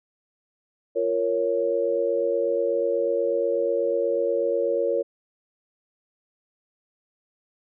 sine chord, Bb minor, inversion second, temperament equal, 349.2 / 466.2 / 554.4 Hz, F4 / Bb4 / Db5, 0 / 0 / 0 cents, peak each -29 / -24 / -24 dBFS, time 0.95-5.03 s, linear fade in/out 20 ms, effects none

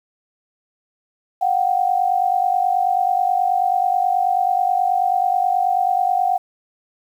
sine tone pair together, 720.7 / 770 Hz, F#5 / G5, -46 / -31 cents, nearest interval minor second, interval 115 cents, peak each -18 dBFS, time 1.41-6.38 s, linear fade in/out 10 ms, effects 8-bit

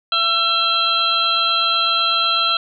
harmonic tone with a mistuned harmonic, 673 Hz, E5, 36 cents sharp, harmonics 1 / 2 / 4 / 5 / 6, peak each -31 / -19 / -25 / -20 / -20 dBFS, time 0.12-2.57 s, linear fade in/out 2 ms, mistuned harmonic 5, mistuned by -72 cents, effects none

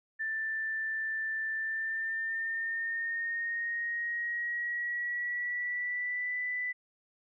sine tone with pitch glide, 1771 to 1987.9 Hz, A6 to B6, +11 to +11 cents, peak -31 dBFS, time 0.19-6.73 s, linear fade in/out 20 ms, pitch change +200 cents, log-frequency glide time 1.54-6.37 s, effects none

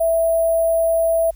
sine tone with sample-and-hold, 659.3 Hz, E5, in tune, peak -14 dBFS, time 0-1.31 s, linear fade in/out 10 ms, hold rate 11025 Hz, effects added 50 Hz sine -38 dBFS peak until 1.35 s + white hiss -58 dBFS RMS until 1.35 s

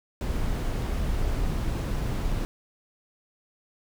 brown noise, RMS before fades -27 dBFS, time 0.21-2.45 s, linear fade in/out 0 ms, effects none

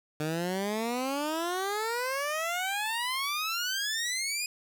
15% pulse exponential sweep, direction up, 150 to 2496 Hz, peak -23 dBFS, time 0.2-4.46 s, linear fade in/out 2 ms, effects none

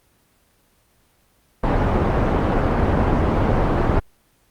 pink low-pass noise, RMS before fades -18 dBFS, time 1.63-4 s, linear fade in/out 10 ms, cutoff 1100 Hz, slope 12 dB/octave, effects pink hiss -60 dBFS RMS until 4.5 s + Opus 24 kbps

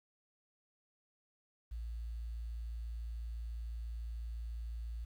sine tone, 57 Hz, A#1, 38 cents flat, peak -38 dBFS, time 1.71-5.05 s, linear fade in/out 10 ms, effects tanh soft clip ceiling -35 dBFS + 11-bit

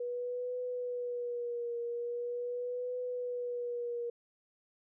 sine tone with vibrato, 484.9 Hz, B4, 32 cents flat, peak -34 dBFS, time 0-4.1 s, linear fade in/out 5 ms, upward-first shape triangle, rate 0.42 Hz, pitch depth 48 cents each way, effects none

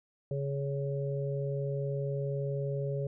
harmonic tone, 139.4 Hz, C#3, 10 cents sharp, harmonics 1 / 3 / 4, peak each -32 / -37 / -38 dBFS, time 0.31-3.07 s, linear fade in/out 2 ms, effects none

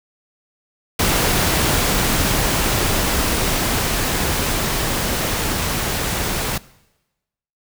pink noise with level ramp, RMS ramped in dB -17 to -22 dBFS, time 0.99-6.58 s, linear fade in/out 5 ms, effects noise-tail reverb RT60 1.0 s tail -21 dB re dry

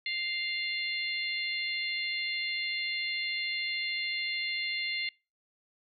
harmonic tone, 698.5 Hz, F5, in tune, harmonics 3 / 4 / 5 / 6, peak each -33 / -38 / -40 / -37 dBFS, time 0.06-5.09 s, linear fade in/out 2 ms, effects noise-tail reverb RT60 0.3 s tail -25 dB re dry

